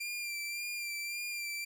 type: tone with vibrato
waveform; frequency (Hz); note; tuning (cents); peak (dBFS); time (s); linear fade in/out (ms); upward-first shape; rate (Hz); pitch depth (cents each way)
sawtooth; 2375; D7; +19; -33; 0-1.65; 10; sine; 1.8; 30
effects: none